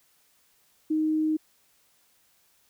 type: tone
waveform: sine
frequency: 311.6 Hz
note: D#4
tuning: 3 cents sharp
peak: -22 dBFS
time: 0.9-1.37 s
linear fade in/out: 10 ms
effects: white hiss -65 dBFS RMS until 2.69 s